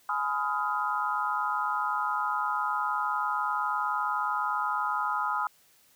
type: chord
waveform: sine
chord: F half-diminished seventh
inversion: first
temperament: just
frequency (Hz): 838.1 / 1005.8 / 1257.2 / 1396.9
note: Ab5 / Cb6 / Eb6 / F6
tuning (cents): +16 / +31 / +18 / 0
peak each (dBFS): -33 / -32 / -30 / -34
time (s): 0.09-5.47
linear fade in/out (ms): 2
effects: white hiss -62 dBFS RMS until 5.95 s